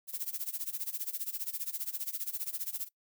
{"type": "noise with tremolo", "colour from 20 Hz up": "violet", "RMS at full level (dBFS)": -34, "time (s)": [0.07, 2.89], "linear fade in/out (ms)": 50, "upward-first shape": "sine", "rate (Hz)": 15, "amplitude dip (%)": 90, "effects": ["noise-tail reverb RT60 0.1 s tail -20 dB re dry"]}